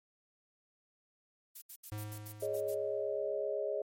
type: noise bursts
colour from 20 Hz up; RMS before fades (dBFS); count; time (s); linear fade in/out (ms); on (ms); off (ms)
violet; -46; 9; 1.55-2.748; 10; 70; 71
type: tone with exponential decay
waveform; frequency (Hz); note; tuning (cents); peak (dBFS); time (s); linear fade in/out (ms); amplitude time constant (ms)
square; 105.7; G#2; +31; -38; 1.92-3.53; 0; 350
type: chord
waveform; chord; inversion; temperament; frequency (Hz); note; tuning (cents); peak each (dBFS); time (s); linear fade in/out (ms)
sine; Ab suspended fourth; none; equal; 415.3 / 554.4 / 622.3; Ab4 / Db5 / Eb5; 0 / 0 / 0; -37; 2.42-3.82; 5
effects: MP3 64 kbps